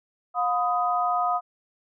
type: tone cluster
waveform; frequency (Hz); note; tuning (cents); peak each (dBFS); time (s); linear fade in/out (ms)
sine; 715 / 1003 / 1250; F5 / B5 / D#6; +41 / +26 / +8; -24 / -31 / -25; 0.34-1.41; 50
effects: none